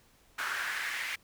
brown noise with high-pass filter sweep, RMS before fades -35 dBFS, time 0.38-1.16 s, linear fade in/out 10 ms, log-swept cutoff 1400 to 2100 Hz, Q 3.5, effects pink hiss -64 dBFS RMS until 1.23 s

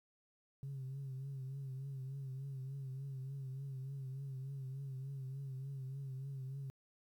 sine tone with vibrato, 134.7 Hz, C#3, 49 cents flat, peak -40 dBFS, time 0.63-6.7 s, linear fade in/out 0 ms, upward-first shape triangle, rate 3.4 Hz, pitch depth 67 cents each way, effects tanh soft clip ceiling -39 dBFS + 12-bit

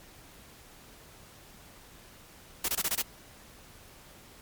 white noise bursts, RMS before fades -29 dBFS, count 6, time 2.64-3.019 s, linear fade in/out 5 ms, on 44 ms, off 23 ms, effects pink hiss -53 dBFS RMS until 4.41 s + MP3 96 kbps

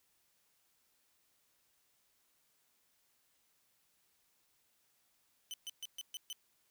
sawtooth tone bursts, 3033 Hz, F#7, 42 cents sharp, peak -38 dBFS, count 6, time 5.51-6.328 s, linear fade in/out 0 ms, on 28 ms, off 130 ms, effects white hiss -75 dBFS RMS until 6.7 s

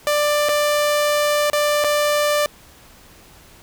sawtooth tone with dropouts, 591 Hz, D5, 11 cents sharp, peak -12 dBFS, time 0.07-2.46 s, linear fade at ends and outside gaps 0 ms, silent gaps 0.487-0.492 / 1.5-1.532 / 1.84-1.845 s, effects pink hiss -47 dBFS RMS until 3.62 s

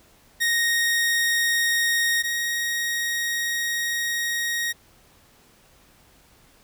sawtooth tone pair in turn, 1864.7 / 1877.7 Hz, A#6 / A#6, 0 / +12 cents, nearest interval unison, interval 12 cents, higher second, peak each -16 / -20 dBFS, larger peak first, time 0.4-2.23 / 2.23-4.73 s, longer second, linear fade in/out 20 ms, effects pink hiss -56 dBFS RMS until 6.63 s

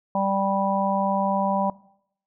harmonic tone, 196 Hz, G3, in tune, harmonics 1 / 3 / 4 / 5, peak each -26 / -26 / -26 / -26 dBFS, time 0.15-1.7 s, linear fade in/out 2 ms, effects noise-tail reverb RT60 0.7 s tail -20 dB re dry

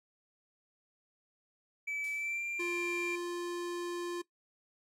triangle tone with pitch glide, 2303 to 2376 Hz, D7 to D7, -34 to +20 cents, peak -33 dBFS, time 1.87-3.16 s, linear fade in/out 10 ms, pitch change +54 cents, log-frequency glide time 2.12-2.45 s
blue noise with exponential decay, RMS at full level -49 dBFS, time 2.04-2.73 s, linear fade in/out 1 ms, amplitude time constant 150 ms
square tone, 349.2 Hz, F4, in tune, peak -36 dBFS, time 2.59-4.22 s, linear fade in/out 10 ms
effects noise-tail reverb RT60 0.1 s tail -18 dB re dry + low-pass 11000 Hz 12 dB/octave

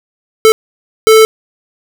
square tone bursts at uneven times, 440 Hz, A4, in tune, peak -3 dBFS, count 2, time 0.45-0.52 / 1.07-1.25 s, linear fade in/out 0 ms, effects none

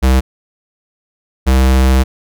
square tone pair in turn, 65 / 65.3 Hz, C2 / C2, -11 / -3 cents, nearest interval unison, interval 8 cents, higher second, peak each -8 dBFS, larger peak neither, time 0.02-0.21 / 1.46-2.04 s, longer second, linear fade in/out 20 ms, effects none

